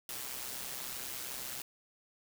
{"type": "noise with amplitude modulation", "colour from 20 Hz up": "white", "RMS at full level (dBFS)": -39, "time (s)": [0.09, 1.62], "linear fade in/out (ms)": 2, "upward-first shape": "sine", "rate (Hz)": 128, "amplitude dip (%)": 55, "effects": []}